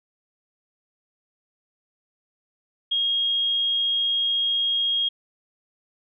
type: tone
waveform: sine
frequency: 3262 Hz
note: G#7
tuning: 32 cents flat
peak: -20 dBFS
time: 2.91-5.09 s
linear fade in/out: 10 ms
effects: none